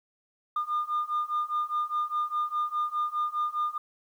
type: beating tone pair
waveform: sine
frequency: 1209 / 1213.9 Hz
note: D6 / D#6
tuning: +50 / -43 cents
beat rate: 4.9 Hz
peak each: -29 / -28 dBFS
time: 0.56-3.78 s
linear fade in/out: 5 ms
effects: tanh soft clip ceiling -22 dBFS + 10-bit